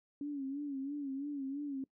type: tone with vibrato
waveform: sine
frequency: 279.8 Hz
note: C#4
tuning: 16 cents sharp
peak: -36 dBFS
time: 0.21-1.84 s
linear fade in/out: 2 ms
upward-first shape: sine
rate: 3 Hz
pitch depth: 82 cents each way
effects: noise-tail reverb RT60 0.1 s tail -22 dB re dry